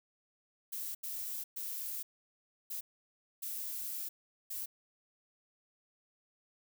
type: noise bursts at uneven times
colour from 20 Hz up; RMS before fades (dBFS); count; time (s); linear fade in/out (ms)
violet; -40; 6; 0.72-0.95 / 1.03-1.44 / 1.56-2.03 / 2.7-2.81 / 3.42-4.09 / 4.5-4.66; 10
effects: none